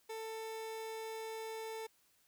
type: tone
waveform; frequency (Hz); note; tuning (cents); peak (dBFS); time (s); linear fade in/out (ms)
30% pulse; 444.2; A4; +16; -39; 0.09-1.87; 10
effects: white hiss -72 dBFS RMS until 2.27 s